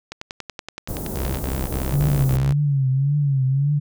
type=click train; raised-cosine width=0.2 ms; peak=-14 dBFS; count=14; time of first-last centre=0.12-1.346 s; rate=10.6 Hz
type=band-stop noise; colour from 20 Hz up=pink; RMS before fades=-28 dBFS; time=0.88-2.37 s; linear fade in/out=10 ms; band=540 to 13000 Hz; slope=12 dB/octave
type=tone bursts; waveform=sawtooth; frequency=65.41 Hz; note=C2; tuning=in tune; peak=-20 dBFS; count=5; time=1.15-2.526 s; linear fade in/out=5 ms; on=240 ms; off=44 ms
type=tone with vibrato; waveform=sine; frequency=138.59 Hz; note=C#3; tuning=in tune; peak=-16 dBFS; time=1.92-3.8 s; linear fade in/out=20 ms; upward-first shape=triangle; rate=1.8 Hz; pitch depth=120 cents each way
effects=none